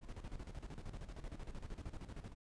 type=noise with tremolo; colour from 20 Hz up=brown; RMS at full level=-45 dBFS; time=0.01-2.35 s; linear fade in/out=50 ms; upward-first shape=square; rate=13 Hz; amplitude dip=70%; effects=resampled to 22050 Hz